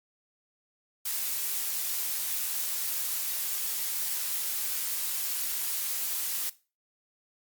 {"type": "noise", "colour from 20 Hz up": "blue", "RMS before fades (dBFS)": -31, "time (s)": [1.05, 6.5], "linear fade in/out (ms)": 10, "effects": ["noise-tail reverb RT60 0.3 s tail -17 dB re dry", "Opus 48 kbps"]}